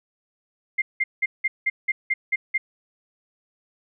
sine tone bursts, 2100 Hz, C7, 6 cents sharp, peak -18 dBFS, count 9, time 0.78-2.58 s, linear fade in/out 10 ms, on 40 ms, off 180 ms, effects none

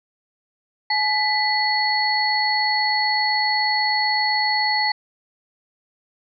sine tone cluster, 851 / 1990 / 4384 Hz, G#5 / B6 / C#8, +42 / +13 / -20 cents, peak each -22 dBFS, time 0.9-4.92 s, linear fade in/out 5 ms, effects none

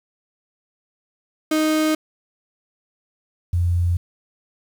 35% pulse / sine tone pair in turn, 311.1 / 87.3 Hz, D#4 / F2, 0 / 0 cents, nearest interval octave + minor seventh, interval 2200 cents, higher first, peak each -15 / -16 dBFS, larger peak first, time 1.51-1.95 / 3.53-3.97 s, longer neither, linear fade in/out 5 ms, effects 8-bit

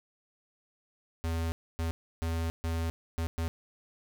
square tone bursts at uneven times, 82.41 Hz, E2, in tune, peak -30 dBFS, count 6, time 1.24-1.52 / 1.79-1.91 / 2.22-2.5 / 2.64-2.9 / 3.18-3.27 / 3.38-3.48 s, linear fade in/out 0 ms, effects none

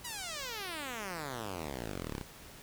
5% pulse exponential sweep, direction down, 1004 to 30.87 Hz, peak -27 dBFS, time 0.04-2.22 s, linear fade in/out 10 ms, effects pink hiss -52 dBFS RMS until 2.62 s

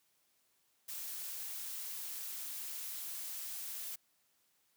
blue noise, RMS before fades -43 dBFS, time 0.88-3.96 s, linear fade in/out 10 ms, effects white hiss -75 dBFS RMS until 4.76 s + high-pass 80 Hz 12 dB/octave

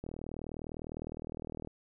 click train, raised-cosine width 2 ms, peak -27 dBFS, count 66, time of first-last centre 0.04-1.673 s, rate 39.8 Hz, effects none

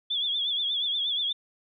sine tone with vibrato, 3416 Hz, G#7, 48 cents sharp, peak -25 dBFS, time 0.1-1.33 s, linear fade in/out 10 ms, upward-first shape triangle, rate 8.4 Hz, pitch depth 96 cents each way, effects none

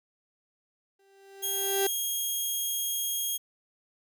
35% pulse tone with exponential growth, 392 Hz, G4, in tune, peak -22 dBFS, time 0.99-1.87 s, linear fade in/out 5 ms, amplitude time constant 190 ms
5% pulse tone, 3256 Hz, G#7, 35 cents flat, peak -20 dBFS, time 1.42-3.38 s, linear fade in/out 20 ms
effects none

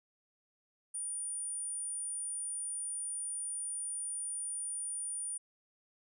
sine tone, 9450 Hz, D9, 10 cents sharp, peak -36 dBFS, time 0.94-5.38 s, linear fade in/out 10 ms, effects none

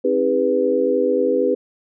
sine tone cluster, 267.3 / 320.2 / 404.4 / 493.7 Hz, C4 / D#4 / G#4 / B4, +37 / +50 / -46 / -1 cents, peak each -23 / -25 / -20 / -18 dBFS, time 0.04-1.55 s, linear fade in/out 10 ms, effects none

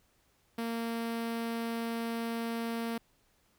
sawtooth tone with notch filter, 230.5 Hz, A#3, 19 cents flat, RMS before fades -35 dBFS, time 0.58-2.98 s, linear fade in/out 5 ms, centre 6800 Hz, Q 1.8, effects pink hiss -70 dBFS RMS until 3.58 s

